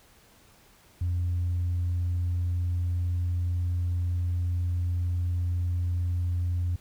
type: tone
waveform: sine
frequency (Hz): 87.8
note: F2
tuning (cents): +10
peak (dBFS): -23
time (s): 1.01-6.76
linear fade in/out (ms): 5
effects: tanh soft clip ceiling -22 dBFS + pink hiss -58 dBFS RMS until 6.8 s